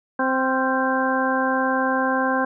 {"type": "harmonic tone with a mistuned harmonic", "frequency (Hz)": 261.6, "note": "C4", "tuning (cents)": 0, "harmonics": [1, 2, 3, 4, 5, 6], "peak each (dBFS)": [-24, -25, -26, -25, -34, -25], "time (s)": [0.19, 2.45], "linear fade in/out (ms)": 5, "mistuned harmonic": 5, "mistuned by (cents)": 66, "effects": []}